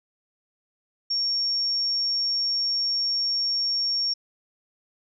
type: tone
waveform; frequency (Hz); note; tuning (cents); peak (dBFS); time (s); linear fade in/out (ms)
sine; 5520; F8; -21; -22; 1.1-4.14; 10
effects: none